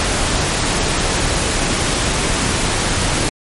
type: noise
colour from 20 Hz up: pink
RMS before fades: -17 dBFS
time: 0-3.29 s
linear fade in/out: 0 ms
effects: MP3 48 kbps